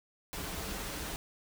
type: noise with comb filter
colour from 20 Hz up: pink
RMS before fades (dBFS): -39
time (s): 0.33-1.16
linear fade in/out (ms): 0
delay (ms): 8.2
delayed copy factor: -0.5
effects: none